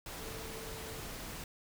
sine tone in noise, 445.4 Hz, A4, 21 cents sharp, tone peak -48 dBFS, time 0.19-1 s, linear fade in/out 2 ms, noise pink, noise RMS -44 dBFS, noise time 0.06-1.44 s, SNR -7 dB, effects none

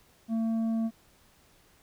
sine tone with tanh clipping, 225.4 Hz, A3, 42 cents sharp, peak -27 dBFS, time 0.28-0.91 s, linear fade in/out 50 ms, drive 6 dB, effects pink hiss -62 dBFS RMS until 1.82 s

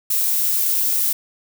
violet noise, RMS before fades -19 dBFS, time 0.1-1.13 s, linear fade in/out 5 ms, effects none

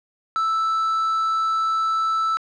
triangle tone with quantisation, 1318.5 Hz, E6, in tune, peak -17 dBFS, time 0.36-2.37 s, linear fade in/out 0 ms, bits 7, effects low-pass 6000 Hz 12 dB/octave

